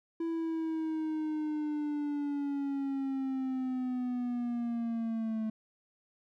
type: linear sweep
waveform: triangle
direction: down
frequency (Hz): 332.3 to 218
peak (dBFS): -29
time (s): 0.2-5.5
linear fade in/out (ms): 5
effects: none